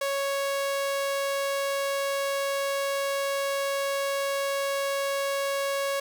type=tone; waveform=sawtooth; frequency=554.4 Hz; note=C#5; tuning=in tune; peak=-22 dBFS; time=0.01-6 s; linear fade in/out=5 ms; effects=none

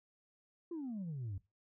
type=exponential sweep; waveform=sine; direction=down; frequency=355.2 to 89.7 Hz; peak=-37 dBFS; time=0.71-1.38 s; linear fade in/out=5 ms; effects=noise-tail reverb RT60 0.2 s tail -17 dB re dry + tanh soft clip ceiling -37 dBFS

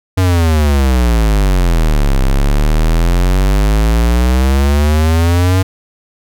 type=exponential two-way sweep; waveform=square; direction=down then up; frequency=95 to 32.64 to 95 Hz; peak=-9 dBFS; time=0.17-5.63 s; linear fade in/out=10 ms; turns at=2.21 s; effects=none

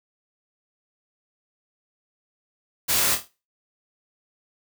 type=noise with echo; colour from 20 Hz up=white; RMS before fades=-22 dBFS; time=2.88-3.16 s; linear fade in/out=20 ms; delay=25 ms; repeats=5; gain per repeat=-7 dB; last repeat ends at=3.285 s; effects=noise-tail reverb RT60 0.3 s tail -18 dB re dry

